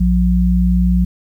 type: tone pair together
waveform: sine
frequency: 60.07 / 180 Hz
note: B1 / F#3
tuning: -47 / -47 cents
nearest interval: octave + perfect fifth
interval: 1900 cents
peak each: -13 dBFS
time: 0-1.05 s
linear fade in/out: 10 ms
effects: 8-bit